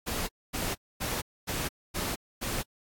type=noise bursts; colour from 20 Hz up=pink; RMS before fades=-32 dBFS; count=6; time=0.06-2.63 s; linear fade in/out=20 ms; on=220 ms; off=250 ms; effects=AAC 64 kbps